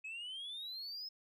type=exponential sweep; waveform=sine; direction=up; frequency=2533 to 5200 Hz; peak=-40 dBFS; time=0.04-1.09 s; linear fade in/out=10 ms; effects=tanh soft clip ceiling -41 dBFS